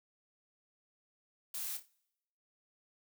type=noise with echo; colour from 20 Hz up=blue; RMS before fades=-40 dBFS; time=1.54-1.77 s; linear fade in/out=5 ms; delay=29 ms; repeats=4; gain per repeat=-9 dB; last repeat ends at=1.886 s; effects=noise-tail reverb RT60 0.9 s tail -26 dB re dry